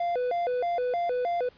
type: tone with vibrato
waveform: triangle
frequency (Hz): 587.3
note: D5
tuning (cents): 0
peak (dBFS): -23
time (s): 0-1.49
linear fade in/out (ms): 5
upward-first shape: square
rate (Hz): 3.2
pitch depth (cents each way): 290
effects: pink hiss -58 dBFS RMS until 1.57 s + resampled to 11025 Hz